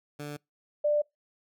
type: tone pair in turn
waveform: 15% pulse / sine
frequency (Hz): 146.83 / 592.3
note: D3 / D5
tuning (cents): 0 / +15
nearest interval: 2 octaves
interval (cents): 2415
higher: second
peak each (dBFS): -30 / -22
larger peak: second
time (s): 0.19-0.37 / 0.84-1.02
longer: neither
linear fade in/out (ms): 10
effects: noise-tail reverb RT60 0.2 s tail -26 dB re dry